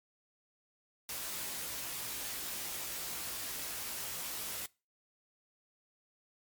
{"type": "noise with comb filter", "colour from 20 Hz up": "white", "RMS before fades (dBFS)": -40, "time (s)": [1.09, 4.66], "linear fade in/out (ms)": 2, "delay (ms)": 18, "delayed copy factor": 0.75, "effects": ["noise-tail reverb RT60 0.3 s tail -23 dB re dry", "MP3 96 kbps"]}